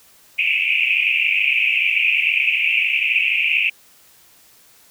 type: band-pass noise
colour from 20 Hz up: white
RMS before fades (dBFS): -18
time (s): 0.38-3.7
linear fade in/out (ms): 10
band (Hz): 2300 to 2700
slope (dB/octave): 96
effects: white hiss -51 dBFS RMS until 4.9 s